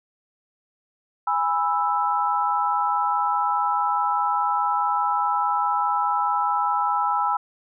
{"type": "chord", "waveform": "sine", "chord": "E major", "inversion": "first", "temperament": "just", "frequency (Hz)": [824.1, 988.9, 1318.5], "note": ["G#5", "B5", "E6"], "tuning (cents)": [-14, 2, 0], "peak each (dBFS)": -24, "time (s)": [1.27, 7.37], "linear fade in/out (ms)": 5, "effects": []}